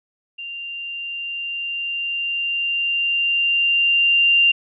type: tone with level ramp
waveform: sine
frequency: 2784 Hz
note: F7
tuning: 6 cents flat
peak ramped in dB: -29 to -11 dBFS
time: 0.38-4.52 s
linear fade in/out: 10 ms
effects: none